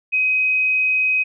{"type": "tone", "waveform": "sine", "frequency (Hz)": 2523, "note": "D#7", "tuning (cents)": 23, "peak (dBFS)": -15, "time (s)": [0.12, 1.24], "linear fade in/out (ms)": 20, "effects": []}